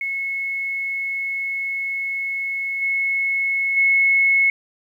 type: tone with level steps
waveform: sine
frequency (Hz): 2188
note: C#7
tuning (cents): -23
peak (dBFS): -22 / -18 / -13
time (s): 0.01-4.5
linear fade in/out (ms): 2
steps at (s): 2.81 / 3.76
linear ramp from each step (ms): 20
effects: 9-bit